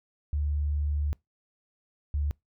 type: tone pair in turn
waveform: sine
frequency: 73.42 / 72.79 Hz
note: D2 / D2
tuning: 0 / -15 cents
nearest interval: unison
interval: 15 cents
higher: first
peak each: -25 dBFS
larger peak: neither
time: 0.33-1.13 / 2.14-2.31 s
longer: first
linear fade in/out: 0 ms
effects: noise-tail reverb RT60 0.2 s tail -26 dB re dry